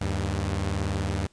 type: tone pair together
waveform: sawtooth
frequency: 77.53 / 98.6 Hz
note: D#2 / G2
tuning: -6 / +11 cents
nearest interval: major third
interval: 417 cents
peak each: -25 / -24 dBFS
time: 0.01-1.27 s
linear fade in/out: 5 ms
effects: pink hiss -63 dBFS RMS until 1.32 s + resampled to 22050 Hz